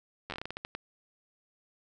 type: slowing click train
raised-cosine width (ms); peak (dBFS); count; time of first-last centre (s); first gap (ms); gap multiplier
0.3; -21; 12; 0.3-0.75; 10; 1.26
effects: none